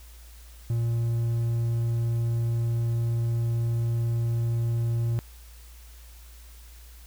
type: tone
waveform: triangle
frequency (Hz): 116.54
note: A#2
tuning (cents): 0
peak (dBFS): -21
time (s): 0.7-5.19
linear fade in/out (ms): 0
effects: added 58 Hz sine -45 dBFS peak until 7.06 s + white hiss -54 dBFS RMS until 7.06 s